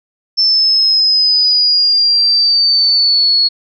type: exponential sweep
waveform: sine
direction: down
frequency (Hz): 5320 to 4344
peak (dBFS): -8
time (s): 0.37-3.49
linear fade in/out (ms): 20
effects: none